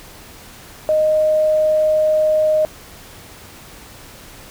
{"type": "tone", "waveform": "sine", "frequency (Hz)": 619, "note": "D#5", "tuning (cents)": -9, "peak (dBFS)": -12, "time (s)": [0.89, 2.65], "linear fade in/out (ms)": 0, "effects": ["pink hiss -40 dBFS RMS until 4.5 s"]}